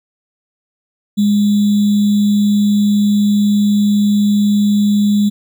sine tone with sample-and-hold, 206 Hz, G#3, 14 cents flat, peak -9 dBFS, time 1.17-5.3 s, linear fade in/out 20 ms, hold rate 3675 Hz, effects none

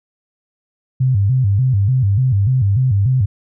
sine tone with vibrato, 113.6 Hz, A#2, 44 cents flat, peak -11 dBFS, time 1-3.26 s, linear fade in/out 10 ms, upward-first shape square, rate 3.4 Hz, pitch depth 230 cents each way, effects none

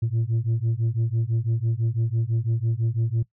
sine beating tone pair, 111.4 / 117.4 Hz, A2 / A#2, +22 / +13 cents, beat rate 6 Hz, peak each -22 dBFS, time 0.02-3.23 s, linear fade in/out 10 ms, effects noise-tail reverb RT60 0.1 s tail -19 dB re dry + tanh soft clip ceiling -18 dBFS

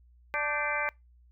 harmonic tone with a mistuned harmonic, 293.7 Hz, D4, in tune, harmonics 2 / 3 / 4 / 5 / 6 / 7 / 8, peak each -36 / -36 / -36 / -34 / -41 / -34 / -35 dBFS, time 0.34-0.89 s, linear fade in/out 0 ms, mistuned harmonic 5, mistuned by +97 cents, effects noise-tail reverb RT60 0.2 s tail -25 dB re dry + added 60 Hz sine -56 dBFS peak until 1.31 s

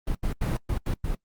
brown noise bursts at uneven times, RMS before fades -26 dBFS, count 6, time 0.07-0.15 / 0.23-0.33 / 0.41-0.57 / 0.69-0.78 / 0.86-0.94 / 1.04-1.15 s, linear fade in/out 5 ms, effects noise-tail reverb RT60 0.1 s tail -23 dB re dry + Opus 32 kbps

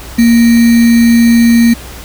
sine tone with sample-and-hold, 233.1 Hz, A#3, in tune, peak -3 dBFS, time 0.18-1.74 s, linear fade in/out 10 ms, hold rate 2100 Hz, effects added 60 Hz sine -29 dBFS peak until 2.04 s + pink hiss -30 dBFS RMS until 2.04 s

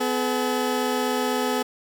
20% pulse tone pair together, 252 / 428 Hz, B3 / A4, +35 / -48 cents, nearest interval major sixth, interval 917 cents, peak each -20 dBFS, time 0-1.63 s, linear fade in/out 10 ms, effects none

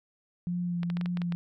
sine tone with vibrato, 174.61 Hz, F3, in tune, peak -28 dBFS, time 0.47-1.35 s, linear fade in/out 0 ms, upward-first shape sine, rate 2 Hz, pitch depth 21 cents each way
clicks, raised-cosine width 0.3 ms, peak -23 dBFS, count 8, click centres 0.832 / 0.901 / 0.97 / 1.012 / 1.059 / 1.172 / 1.218 / 1.323 s
effects none

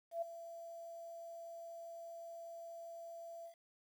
sine tone with ADSR envelope, 673 Hz, E5, 36 cents sharp, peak -34 dBFS, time 0.11-3.55 s, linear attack 110 ms, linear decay 8 ms, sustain -13 dB, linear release 94 ms, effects 11-bit

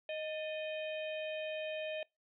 harmonic tone with a mistuned harmonic, 622.3 Hz, D#5, in tune, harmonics 1 / 3 / 4 / 5 / 6, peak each -38 / -51 / -45 / -49 / -57 dBFS, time 0.09-2.03 s, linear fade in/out 2 ms, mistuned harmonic 3, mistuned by -81 cents, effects noise-tail reverb RT60 0.2 s tail -24 dB re dry

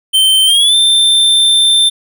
square tone with pitch glide, 3106 to 3568 Hz, G7 to A7, -17 to +23 cents, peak -7 dBFS, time 0.13-1.9 s, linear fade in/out 20 ms, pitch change +240 cents, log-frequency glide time 0.46-0.75 s, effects none

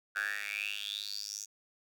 10% pulse tone with high-pass filter sweep, 102.6 Hz, G#2, 21 cents flat, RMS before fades -38 dBFS, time 0.15-1.46 s, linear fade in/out 20 ms, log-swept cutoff 1500 to 6400 Hz, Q 9.3, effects none

